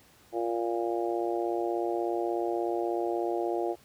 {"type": "harmonic tone", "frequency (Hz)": 116.54, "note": "A#2", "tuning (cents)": 0, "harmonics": [3, 4, 5, 6, 7], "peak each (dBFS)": [-30, -35, -36, -34, -38], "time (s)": [0.32, 3.76], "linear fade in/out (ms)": 50, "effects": ["pink hiss -59 dBFS RMS until 3.84 s", "high-pass 60 Hz 12 dB/octave"]}